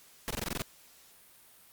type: noise bursts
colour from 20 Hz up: pink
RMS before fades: -34 dBFS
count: 8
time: 0.28-0.62 s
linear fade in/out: 0 ms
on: 25 ms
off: 20 ms
effects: white hiss -58 dBFS RMS until 1.72 s + Opus 48 kbps